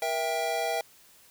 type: chord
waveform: square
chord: E diminished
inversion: second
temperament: just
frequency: 474.7 / 659.3 / 791.1 Hz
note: Bb4 / E5 / G5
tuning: +31 / 0 / +16 cents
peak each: -35 / -31 / -32 dBFS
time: 0.02-0.81 s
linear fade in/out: 2 ms
effects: white hiss -57 dBFS RMS until 1.3 s